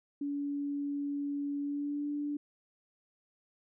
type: tone with pitch glide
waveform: sine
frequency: 285.3 to 291.6 Hz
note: C#4 to D4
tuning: +50 to -12 cents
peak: -32 dBFS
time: 0.21-2.37 s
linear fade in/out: 5 ms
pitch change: +38 cents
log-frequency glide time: 1.6-2.09 s
effects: none